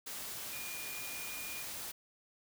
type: tone in noise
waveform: sine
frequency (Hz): 2429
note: D#7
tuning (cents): -42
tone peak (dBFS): -46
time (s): 0.52-1.63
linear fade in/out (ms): 10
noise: white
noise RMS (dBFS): -43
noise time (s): 0.06-1.92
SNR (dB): -6
effects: none